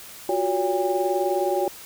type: tone cluster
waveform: sine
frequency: 356.8 / 376.2 / 565 / 806 Hz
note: F4 / F#4 / C#5 / G5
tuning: +37 / +29 / +33 / +48 cents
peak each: -26 dBFS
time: 0.29-1.68 s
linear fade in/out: 2 ms
effects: white hiss -42 dBFS RMS until 1.85 s